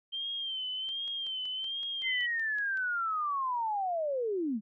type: tone with vibrato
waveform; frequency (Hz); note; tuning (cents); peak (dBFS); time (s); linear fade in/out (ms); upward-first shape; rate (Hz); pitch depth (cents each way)
sine; 3136; G7; 0; -33; 0.12-2.27; 20; sine; 1.3; 68
type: click train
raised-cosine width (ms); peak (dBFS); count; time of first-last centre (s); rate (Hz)
0.2; -35; 11; 0.89-2.773; 5.31
type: linear sweep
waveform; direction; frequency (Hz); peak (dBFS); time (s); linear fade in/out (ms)
sine; down; 2093 to 196; -29; 2.02-4.61; 50
effects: none